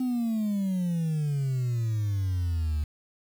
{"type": "exponential sweep", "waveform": "sine", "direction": "down", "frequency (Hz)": [257.9, 73.42], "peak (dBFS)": -22, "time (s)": [0, 2.84], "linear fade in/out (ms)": 5, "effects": ["tanh soft clip ceiling -24 dBFS", "8-bit"]}